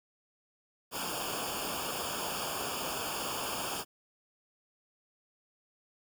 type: noise with comb filter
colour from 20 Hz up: pink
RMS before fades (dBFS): -36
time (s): 0.91-3.85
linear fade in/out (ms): 50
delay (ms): 0.5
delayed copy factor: -1
effects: none